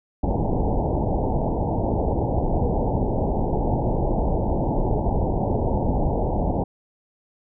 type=low-pass noise; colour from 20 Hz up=pink; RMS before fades=-22 dBFS; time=0.23-6.64 s; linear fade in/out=5 ms; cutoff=910 Hz; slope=96 dB/octave; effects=none